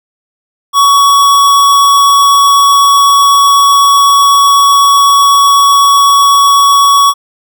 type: tone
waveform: square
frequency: 1123 Hz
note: C#6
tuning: 22 cents sharp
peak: -4 dBFS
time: 0.73-7.14 s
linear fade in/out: 50 ms
effects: none